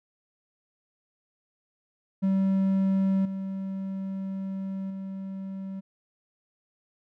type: tone with level steps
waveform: triangle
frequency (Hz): 192.6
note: G3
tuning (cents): -30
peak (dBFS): -19 / -28 / -31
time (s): 2.22-5.81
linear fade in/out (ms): 20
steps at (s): 3.25 / 4.9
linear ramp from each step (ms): 5
effects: none